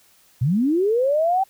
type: linear sweep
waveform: sine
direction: up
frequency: 110 to 786 Hz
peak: -16 dBFS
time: 0.41-1.44 s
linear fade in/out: 10 ms
effects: white hiss -56 dBFS RMS until 1.49 s